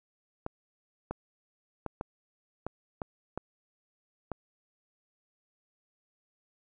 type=clicks; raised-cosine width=1 ms; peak=-20 dBFS; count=8; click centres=0.464 / 1.11 / 1.863 / 2.011 / 2.666 / 3.018 / 3.376 / 4.317 s; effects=none